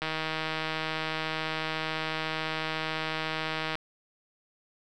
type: click train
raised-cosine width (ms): 0.3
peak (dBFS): -15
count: 591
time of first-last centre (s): 0.02-3.754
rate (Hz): 158
effects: none